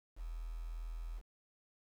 sine tone with quantisation, 41.2 Hz, E1, in tune, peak -40 dBFS, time 0.16-1.22 s, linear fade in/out 50 ms, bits 10, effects none

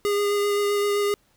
square tone with vibrato, 408.6 Hz, G#4, 28 cents flat, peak -21 dBFS, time 0.05-1.14 s, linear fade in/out 0 ms, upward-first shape sine, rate 7.7 Hz, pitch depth 12 cents each way, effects pink hiss -64 dBFS RMS until 1.36 s

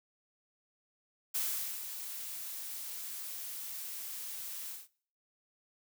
blue noise with ADSR envelope, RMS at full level -33 dBFS, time 1.34-4.88 s, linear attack 14 ms, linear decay 440 ms, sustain -9 dB, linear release 180 ms, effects noise-tail reverb RT60 0.5 s tail -21 dB re dry

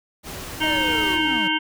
pink noise, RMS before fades -34 dBFS, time 0.23-1.19 s, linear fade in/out 50 ms
harmonic tone, 311.1 Hz, D#4, in tune, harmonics 1 / 3 / 5 / 7 / 9 / 10, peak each -26 / -26 / -26 / -26 / -26 / -26 dBFS, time 0.6-1.59 s, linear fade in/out 20 ms
square linear sweep, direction down, 636 to 176 Hz, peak -30 dBFS, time 0.63-1.48 s, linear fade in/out 5 ms
click train, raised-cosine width 2 ms, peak -26 dBFS, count 63, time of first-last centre 0.64-1.381 s, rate 83.7 Hz
effects none

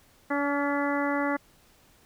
harmonic tone with a mistuned harmonic, 285.3 Hz, C#4, 50 cents sharp, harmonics 1 / 2 / 3 / 4 / 5 / 6 / 7, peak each -28 / -31 / -33 / -34 / -35 / -36 / -36 dBFS, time 0.3-1.37 s, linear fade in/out 10 ms, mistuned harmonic 5, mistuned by -26 cents, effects pink hiss -60 dBFS RMS until 2.05 s

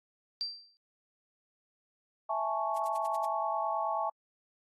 sine tone with exponential decay, 4699 Hz, D8, in tune, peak -29 dBFS, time 0.41-0.77 s, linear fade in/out 0 ms, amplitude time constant 77 ms
sine chord, A major seventh, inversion second, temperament equal, 659.3 / 830.6 / 880 / 1108.7 Hz, E5 / G#5 / A5 / C#6, 0 / 0 / 0 / 0 cents, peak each -35 dBFS, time 2.29-4.1 s, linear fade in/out 10 ms
blue noise bursts, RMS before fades -45 dBFS, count 6, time 2.76-3.256 s, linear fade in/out 5 ms, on 21 ms, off 74 ms
effects AAC 32 kbps

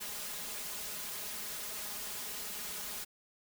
white noise with comb filter, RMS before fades -41 dBFS, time 0-3.05 s, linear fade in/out 20 ms, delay 4.8 ms, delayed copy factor +0.85, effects none

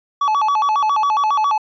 triangle tone with vibrato, 990 Hz, B5, 4 cents sharp, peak -12 dBFS, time 0.21-1.58 s, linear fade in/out 5 ms, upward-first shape square, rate 7.3 Hz, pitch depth 240 cents each way, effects resampled to 16000 Hz

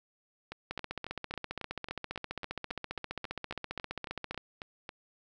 two click trains, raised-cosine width 0.3 ms, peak -24 / -20 dBFS, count 17 / 56, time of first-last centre 0.52-4.892 / 0.71-4.377 s, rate 3.66 / 15 Hz, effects none

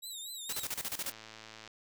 20% pulse tone with vibrato, 3813 Hz, A#7, 38 cents sharp, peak -35 dBFS, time 0.02-0.65 s, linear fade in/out 20 ms, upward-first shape triangle, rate 4.2 Hz, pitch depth 120 cents each way
white noise with tremolo, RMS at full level -36 dBFS, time 0.49-1.12 s, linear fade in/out 5 ms, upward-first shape square, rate 14 Hz, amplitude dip 80%
click train, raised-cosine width 0.2 ms, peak -31 dBFS, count 71, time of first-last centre 1.04-1.676 s, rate 110 Hz
effects none

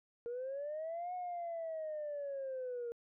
sine linear two-way sweep, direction up then down, 466.2 to 730 to 466.2 Hz, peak -37 dBFS, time 0.26-2.92 s, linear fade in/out 0 ms, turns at 1.14 s, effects tanh soft clip ceiling -35 dBFS

